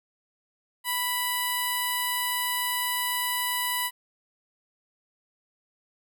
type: tone with notch filter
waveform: 5% pulse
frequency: 987.8 Hz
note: B5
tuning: in tune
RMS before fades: -28 dBFS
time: 0.84-3.91 s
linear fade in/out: 50 ms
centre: 6200 Hz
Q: 0.64
effects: none